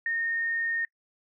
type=tone; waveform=sine; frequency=1839 Hz; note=A#6; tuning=24 cents flat; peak=-26 dBFS; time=0.06-0.85 s; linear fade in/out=2 ms; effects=noise-tail reverb RT60 0.1 s tail -24 dB re dry